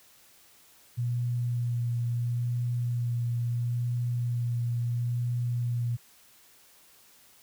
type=tone with vibrato; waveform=sine; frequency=120.1 Hz; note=B2; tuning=48 cents flat; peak=-26 dBFS; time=0.97-5.97 s; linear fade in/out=20 ms; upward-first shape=sine; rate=0.74 Hz; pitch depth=15 cents each way; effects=white hiss -58 dBFS RMS until 7.42 s